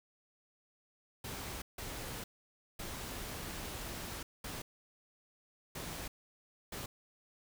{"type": "noise bursts at uneven times", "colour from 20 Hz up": "pink", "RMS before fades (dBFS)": -43, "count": 6, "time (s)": [[1.24, 1.62], [1.78, 2.24], [2.79, 4.23], [4.44, 4.62], [5.75, 6.08], [6.72, 6.86]], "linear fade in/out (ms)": 5, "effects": []}